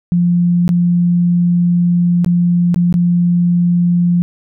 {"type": "tone with dropouts", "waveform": "sine", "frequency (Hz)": 174.61, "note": "F3", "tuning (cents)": 0, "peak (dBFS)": -9, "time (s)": [0.12, 4.22], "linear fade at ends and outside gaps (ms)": 0, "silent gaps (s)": [[0.679, 0.691], [2.246, 2.262], [2.744, 2.76], [2.926, 2.941]], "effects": []}